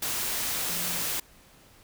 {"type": "tone in noise", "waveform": "sine", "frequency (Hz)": 174.61, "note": "F3", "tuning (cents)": 0, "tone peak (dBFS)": -41, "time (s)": [0.69, 1.03], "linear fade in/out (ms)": 5, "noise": "white", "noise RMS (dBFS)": -30, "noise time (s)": [0.02, 1.2], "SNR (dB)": -14, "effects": ["pink hiss -56 dBFS RMS until 1.83 s"]}